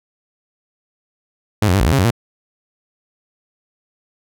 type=tone with pitch steps; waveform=sawtooth; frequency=105.7 / 89.1 / 99.6 / 54.8 / 80 / 136.5 / 93.5 / 117.5 Hz; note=G#2 / F2 / G2 / A1 / D#2 / C#3 / F#2 / A#2; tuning=+31 / +35 / +28 / -6 / +49 / -26 / +19 / +14 cents; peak=-8 dBFS; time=1.62-2.108 s; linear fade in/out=5 ms; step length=61 ms; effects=none